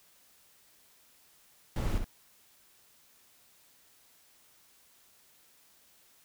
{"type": "noise with echo", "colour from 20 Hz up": "brown", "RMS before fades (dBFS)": -30, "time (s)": [1.76, 1.98], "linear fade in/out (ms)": 2, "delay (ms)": 64, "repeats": 1, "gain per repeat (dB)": -6, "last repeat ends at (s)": 2.044, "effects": ["white hiss -63 dBFS RMS until 6.24 s"]}